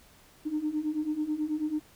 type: beating tone pair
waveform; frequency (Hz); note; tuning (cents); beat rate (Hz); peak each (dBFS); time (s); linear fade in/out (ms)
sine; 299.5 / 308.7; D4 / D#4; +34 / -14; 9.2; -32 / -29; 0.45-1.8; 20
effects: tanh soft clip ceiling -21 dBFS + pink hiss -58 dBFS RMS until 1.95 s